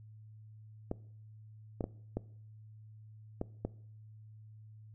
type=clicks; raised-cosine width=2 ms; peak=-21 dBFS; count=6; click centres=0.914 / 1.808 / 1.841 / 2.17 / 3.414 / 3.65 s; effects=noise-tail reverb RT60 0.6 s tail -20 dB re dry + added 108 Hz sine -51 dBFS peak until 4.94 s